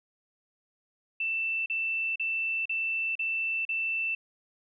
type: tone bursts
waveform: sine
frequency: 2666 Hz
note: E7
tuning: 19 cents sharp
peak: -27 dBFS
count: 6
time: 1.2-4.15 s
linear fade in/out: 5 ms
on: 460 ms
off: 38 ms
effects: none